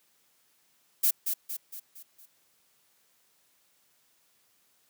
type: noise with echo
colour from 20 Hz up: violet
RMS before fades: -23 dBFS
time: 1.03-1.11 s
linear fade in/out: 10 ms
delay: 230 ms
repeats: 5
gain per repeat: -6 dB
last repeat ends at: 2.26 s
effects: white hiss -68 dBFS RMS until 4.89 s + high-pass 100 Hz 12 dB/octave